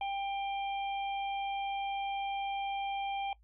harmonic tone, 792 Hz, G5, 18 cents sharp, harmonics 1 / 3 / 4, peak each -33 / -43 / -45 dBFS, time 0.01-3.33 s, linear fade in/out 2 ms, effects noise-tail reverb RT60 0.1 s tail -21 dB re dry + added 54 Hz sine -60 dBFS peak until 3.43 s

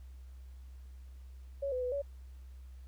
sine tone with pitch steps, 556 / 505 / 497.7 / 564 Hz, C#5 / B4 / B4 / C#5, +5 / +39 / +13 / +30 cents, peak -32 dBFS, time 1.62-2.02 s, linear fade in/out 10 ms, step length 100 ms, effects added 64 Hz sine -47 dBFS peak until 2.87 s + pink hiss -70 dBFS RMS until 2.87 s

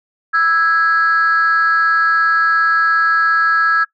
sine tone pair together, 1318.5 / 1655.7 Hz, E6 / G#6, 0 / -6 cents, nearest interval major third, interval 394 cents, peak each -12 dBFS, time 0.33-3.85 s, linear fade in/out 20 ms, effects noise-tail reverb RT60 0.1 s tail -19 dB re dry + tanh soft clip ceiling -6 dBFS

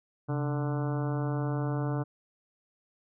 harmonic tone with a mistuned harmonic, 147.5 Hz, D3, 8 cents sharp, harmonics 1 / 2 / 3 / 4 / 5 / 6 / 7 / 8 / 9 / 10, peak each -29 / -35 / -39 / -41 / -43 / -45 / -46 / -47 / -48 / -49 dBFS, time 0.28-2.04 s, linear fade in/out 20 ms, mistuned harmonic 1, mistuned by -130 cents, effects none

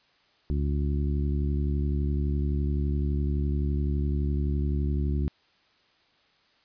harmonic tone, 71.8 Hz, D2, 39 cents flat, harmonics 1 / 2 / 3 / 4 / 5, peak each -25 / -31 / -35 / -37 / -39 dBFS, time 0.5-5.28 s, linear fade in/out 0 ms, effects white hiss -64 dBFS RMS until 6.64 s + resampled to 11025 Hz

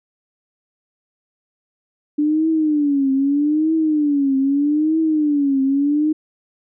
sine tone with vibrato, 293.6 Hz, D4, in tune, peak -14 dBFS, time 2.18-6.13 s, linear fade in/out 10 ms, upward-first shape triangle, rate 0.8 Hz, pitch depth 170 cents each way, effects none

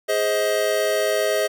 square chord, Ab major, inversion none, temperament equal with one note detuned, 415.3 / 523.3 / 633.1 Hz, Ab4 / C5 / Eb5, 0 / 0 / +30 cents, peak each -25 / -26 / -22 dBFS, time 0.08-1.48 s, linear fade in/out 20 ms, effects none

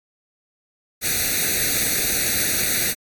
white noise with comb filter, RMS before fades -21 dBFS, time 1.01-2.95 s, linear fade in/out 50 ms, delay 0.48 ms, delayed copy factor +0.95, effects AAC 64 kbps

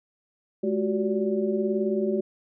sine tone cluster, 212 / 362.6 / 381.1 / 577 Hz, G#3 / F#4 / G4 / D5, +36 / -35 / -49 / -31 cents, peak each -27 / -30 / -26 / -32 dBFS, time 0.63-2.21 s, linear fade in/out 10 ms, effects none

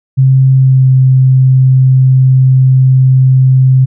sine tone with pitch glide, 132.5 to 130.68 Hz, C3 to C3, +22 to -2 cents, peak -3 dBFS, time 0.17-3.86 s, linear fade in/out 20 ms, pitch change -24 cents, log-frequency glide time 0.54-0.9 s, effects none

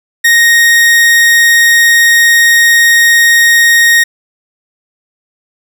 40% pulse tone, 1864.7 Hz, A#6, in tune, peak -3 dBFS, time 0.24-4.04 s, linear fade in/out 10 ms, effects none

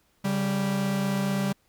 45% pulse tone pair together, 140.2 / 195.85 Hz, C#3 / G3, +20 / -1 cents, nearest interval tritone, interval 579 cents, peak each -31 / -25 dBFS, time 0.24-1.53 s, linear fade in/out 10 ms, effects pink hiss -67 dBFS RMS until 1.68 s

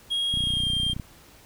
triangle tone with pitch glide, 3276 to 3192 Hz, G#7 to G7, -24 to +31 cents, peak -22 dBFS, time 0.1-0.94 s, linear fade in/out 20 ms, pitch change -45 cents, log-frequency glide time 0.38-0.7 s
click train, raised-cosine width 5 ms, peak -20 dBFS, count 21, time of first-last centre 0.34-0.998 s, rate 30.4 Hz
effects pink hiss -52 dBFS RMS until 1.45 s

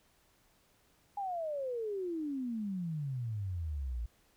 sine exponential sweep, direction down, 826 to 55 Hz, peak -34 dBFS, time 1.17-4.06 s, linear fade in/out 5 ms, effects pink hiss -69 dBFS RMS until 4.36 s

